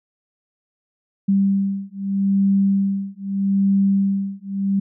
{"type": "beating tone pair", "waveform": "sine", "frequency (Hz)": [196.1, 196.9], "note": ["G3", "G3"], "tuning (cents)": [1, 8], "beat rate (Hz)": 0.8, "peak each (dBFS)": -19, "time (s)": [1.28, 4.8], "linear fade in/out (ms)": 10, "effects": []}